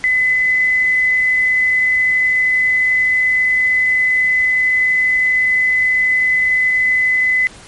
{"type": "tone", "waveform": "sine", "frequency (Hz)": 2017, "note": "B6", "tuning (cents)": 36, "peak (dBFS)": -11, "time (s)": [0.04, 7.47], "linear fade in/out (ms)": 0, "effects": ["pink hiss -39 dBFS RMS until 7.67 s", "MP3 48 kbps"]}